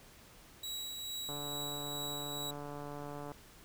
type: tone with tremolo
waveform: sawtooth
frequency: 3884 Hz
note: B7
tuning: 30 cents flat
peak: -35 dBFS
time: 0.63-2.51 s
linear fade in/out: 5 ms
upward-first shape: triangle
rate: 2.3 Hz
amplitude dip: 35%
type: click train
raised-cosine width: 1 ms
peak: -31 dBFS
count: 295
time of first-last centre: 1.29-3.318 s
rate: 145 Hz
effects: pink hiss -58 dBFS RMS until 3.64 s